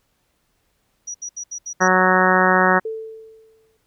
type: tone bursts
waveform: sine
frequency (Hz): 5810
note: F#8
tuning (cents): -32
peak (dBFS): -27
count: 6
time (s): 1.07-1.88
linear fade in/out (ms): 10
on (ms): 75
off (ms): 72
type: harmonic tone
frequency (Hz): 185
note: F#3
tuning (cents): 0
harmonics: 1 / 2 / 3 / 4 / 5 / 6 / 7 / 8 / 9 / 10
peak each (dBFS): -22 / -22 / -22 / -22 / -22 / -22 / -22 / -22 / -22 / -22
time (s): 1.8-2.8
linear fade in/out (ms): 20
type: tone with exponential decay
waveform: sine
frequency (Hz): 443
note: A4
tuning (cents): +12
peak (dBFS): -22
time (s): 2.85-3.77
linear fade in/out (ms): 5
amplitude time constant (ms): 200
effects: pink hiss -67 dBFS RMS until 3.86 s